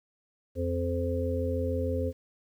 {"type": "harmonic tone", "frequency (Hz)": 86.4, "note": "F2", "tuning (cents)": -18, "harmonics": [1, 3, 5, 6], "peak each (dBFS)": [-30, -34, -35, -32], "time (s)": [0.55, 2.13], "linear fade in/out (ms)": 50, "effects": ["10-bit"]}